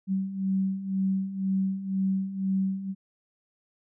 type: beating tone pair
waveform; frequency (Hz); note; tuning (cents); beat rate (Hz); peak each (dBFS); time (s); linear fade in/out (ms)
sine; 190.4 / 192.4; F#3 / G3; +50 / -32; 2; -31 / -26; 0.07-2.95; 50
effects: none